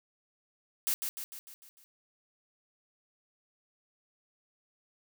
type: noise with echo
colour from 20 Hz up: blue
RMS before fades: -30 dBFS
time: 0.87-0.94 s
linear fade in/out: 0 ms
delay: 150 ms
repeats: 6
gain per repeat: -5 dB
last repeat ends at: 1.84 s
effects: none